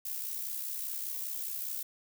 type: noise with amplitude modulation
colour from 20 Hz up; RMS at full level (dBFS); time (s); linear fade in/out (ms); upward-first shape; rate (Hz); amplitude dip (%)
violet; -35; 0.05-1.83; 5; sine; 65; 50
effects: none